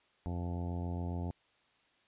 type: harmonic tone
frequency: 87.31 Hz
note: F2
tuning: in tune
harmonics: 1 / 2 / 3 / 4 / 5 / 6 / 7 / 8 / 9 / 10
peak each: -36 / -41 / -44 / -49 / -52 / -54 / -55 / -51 / -55 / -53 dBFS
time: 0.26-1.31 s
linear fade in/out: 0 ms
effects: white hiss -70 dBFS RMS until 2.07 s + resampled to 8000 Hz